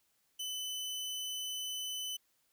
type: tone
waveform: sawtooth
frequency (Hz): 3015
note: F#7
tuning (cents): +32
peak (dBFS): -34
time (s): 0.39-2.17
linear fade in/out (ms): 10
effects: white hiss -75 dBFS RMS until 2.52 s